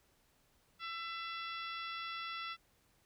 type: harmonic tone with a mistuned harmonic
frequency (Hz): 669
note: E5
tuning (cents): +25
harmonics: 2 / 3 / 4 / 5 / 6 / 7 / 8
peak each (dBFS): -43 / -48 / -48 / -48 / -55 / -56 / -57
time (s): 0.79-2.57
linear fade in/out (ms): 50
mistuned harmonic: 5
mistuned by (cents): +29
effects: pink hiss -72 dBFS RMS until 3.05 s